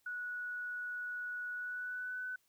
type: tone with pitch glide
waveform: sine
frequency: 1468 to 1500.6 Hz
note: F#6 to F#6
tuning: -14 to +24 cents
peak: -38 dBFS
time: 0.06-2.36 s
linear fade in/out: 5 ms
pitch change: +38 cents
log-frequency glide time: 1.54-2.2 s
effects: white hiss -75 dBFS RMS until 2.48 s